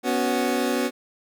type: chord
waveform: 25% pulse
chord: B suspended second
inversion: none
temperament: equal with one note detuned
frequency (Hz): 246.9 / 279.3 / 370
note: B3 / C#4 / F#4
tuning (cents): 0 / +13 / 0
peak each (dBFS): -21 / -23 / -23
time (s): 0.03-0.91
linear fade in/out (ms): 50
effects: none